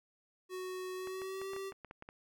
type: tone with pitch glide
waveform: square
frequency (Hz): 370 to 388.2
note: F#4 to G4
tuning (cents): 0 to -17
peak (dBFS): -40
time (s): 0.49-1.73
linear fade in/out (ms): 50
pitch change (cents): +83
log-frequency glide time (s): 0.95-1.51
type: clicks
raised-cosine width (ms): 0.5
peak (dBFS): -33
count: 10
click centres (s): 1.073 / 1.218 / 1.416 / 1.534 / 1.564 / 1.722 / 1.847 / 1.911 / 2.024 / 2.089
effects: none